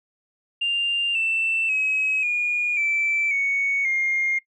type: tone with pitch steps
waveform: sine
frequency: 2794 / 2669 / 2550 / 2437 / 2328 / 2224 / 2125 Hz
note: F7 / E7 / D#7 / D#7 / D7 / C#7 / C7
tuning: 0 / +21 / +42 / -37 / -16 / +5 / +26 cents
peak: -19 dBFS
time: 0.61-4.39 s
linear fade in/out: 10 ms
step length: 540 ms
effects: noise-tail reverb RT60 0.1 s tail -19 dB re dry + tanh soft clip ceiling -15 dBFS